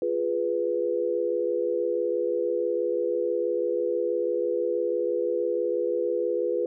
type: chord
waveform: sine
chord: F diminished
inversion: none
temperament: equal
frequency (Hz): 349.2 / 415.3 / 493.9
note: F4 / Ab4 / Cb5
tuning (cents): 0 / 0 / 0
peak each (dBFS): -29 / -29 / -26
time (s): 0.02-6.66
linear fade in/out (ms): 2
effects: none